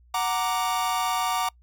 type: chord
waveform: 45% pulse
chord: Gb augmented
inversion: none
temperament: equal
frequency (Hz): 740 / 932.3 / 1174.7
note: Gb5 / Bb5 / D6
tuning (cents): 0 / 0 / 0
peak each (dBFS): -28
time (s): 0.14-1.49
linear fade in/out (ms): 5
effects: noise-tail reverb RT60 0.1 s tail -25 dB re dry + added 60 Hz sine -53 dBFS peak until 1.62 s